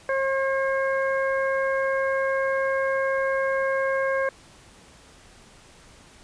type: harmonic tone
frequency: 538 Hz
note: C5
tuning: 48 cents sharp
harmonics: 1 / 2 / 3 / 4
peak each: -23 / -30 / -28 / -36 dBFS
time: 0.09-4.29 s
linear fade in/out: 2 ms
effects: pink hiss -51 dBFS RMS until 6.23 s + resampled to 22050 Hz